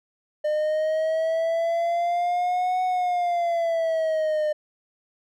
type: exponential two-way sweep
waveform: triangle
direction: up then down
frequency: 603 to 740 to 603 Hz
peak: -19 dBFS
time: 0.44-4.53 s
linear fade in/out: 10 ms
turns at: 2.83 s
effects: none